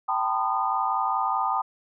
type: tone cluster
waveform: sine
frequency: 779 / 890 / 970 / 1015 / 1227 Hz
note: G5 / A5 / B5 / B5 / D#6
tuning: -11 / +20 / -31 / +47 / -25 cents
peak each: -28 / -28 / -36 / -30 / -27 dBFS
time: 0.08-1.62 s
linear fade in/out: 10 ms
effects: none

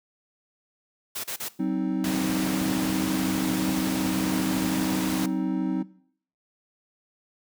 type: noise bursts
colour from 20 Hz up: white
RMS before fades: -32 dBFS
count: 3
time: 1.15-1.488 s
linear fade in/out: 10 ms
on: 90 ms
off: 34 ms
type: chord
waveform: triangle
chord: C diminished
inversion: second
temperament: just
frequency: 188.37 / 261.6 / 314 Hz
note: Gb3 / C4 / Eb4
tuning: +31 / 0 / +16 cents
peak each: -26 dBFS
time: 1.59-5.83 s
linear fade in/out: 10 ms
type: noise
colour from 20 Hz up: pink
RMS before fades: -31 dBFS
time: 2.04-5.26 s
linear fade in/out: 2 ms
effects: noise-tail reverb RT60 0.6 s tail -19 dB re dry + high-pass 100 Hz 12 dB/octave

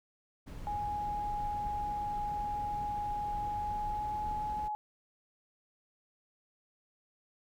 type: noise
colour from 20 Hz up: brown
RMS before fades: -43 dBFS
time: 0.46-4.69 s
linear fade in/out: 20 ms
type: tone with pitch glide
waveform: sine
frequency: 830.6 to 844.1 Hz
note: G#5 to G#5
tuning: 0 to +28 cents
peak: -33 dBFS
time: 0.67-4.75 s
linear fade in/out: 0 ms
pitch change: +28 cents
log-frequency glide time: 3.36-4.27 s
effects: none

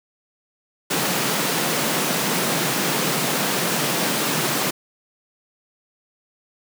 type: high-pass noise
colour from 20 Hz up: pink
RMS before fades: -22 dBFS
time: 0.9-4.71 s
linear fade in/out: 10 ms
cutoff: 140 Hz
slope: 48 dB/octave
effects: none

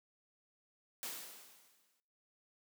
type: noise with exponential decay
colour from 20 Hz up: white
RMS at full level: -41 dBFS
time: 1.03-2 s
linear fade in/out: 0 ms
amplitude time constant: 210 ms
effects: noise-tail reverb RT60 0.6 s tail -20 dB re dry + high-pass 200 Hz 12 dB/octave

